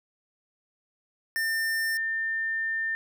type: tone pair in turn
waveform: square / sine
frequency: 1800 / 1800 Hz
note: A6 / A6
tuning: +39 / +39 cents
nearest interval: unison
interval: 0 cents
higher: neither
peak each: -26 dBFS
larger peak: neither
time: 1.36-1.97 / 1.97-2.95 s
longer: second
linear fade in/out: 0 ms
effects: none